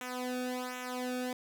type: tone with flanger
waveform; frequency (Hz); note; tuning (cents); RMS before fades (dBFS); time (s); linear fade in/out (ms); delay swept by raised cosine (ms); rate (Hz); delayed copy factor
sawtooth; 251; B3; +28; -37; 0.01-1.33; 2; 0.21 to 1; 1.3; -0.85
effects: none